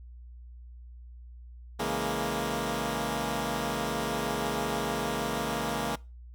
10% pulse chord, A# half-diminished seventh, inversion first, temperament equal, 138.59 / 164.81 / 207.7 / 233.1 Hz, C#3 / E3 / G#3 / A#3, 0 / 0 / 0 / 0 cents, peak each -28 / -29 / -27 / -24 dBFS, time 1.79-5.96 s, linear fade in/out 10 ms, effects noise-tail reverb RT60 0.3 s tail -23 dB re dry + added 60 Hz sine -44 dBFS peak until 6.34 s

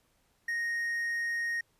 triangle tone, 1864.7 Hz, A#6, in tune, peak -28 dBFS, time 0.48-1.61 s, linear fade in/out 5 ms, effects pink hiss -71 dBFS RMS until 1.79 s + resampled to 32000 Hz

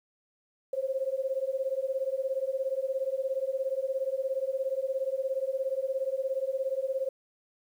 sine beating tone pair, 523.3 / 540.3 Hz, C5 / C#5, 0 / -44 cents, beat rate 17 Hz, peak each -31 dBFS, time 0.73-7.09 s, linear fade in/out 5 ms, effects 10-bit

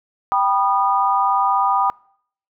sine chord, G augmented, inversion none, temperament just, 784 / 980 / 1225 Hz, G5 / B5 / D#6, 0 / -14 / -27 cents, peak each -19 dBFS, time 0.32-1.9 s, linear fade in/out 0 ms, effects noise-tail reverb RT60 0.6 s tail -24 dB re dry

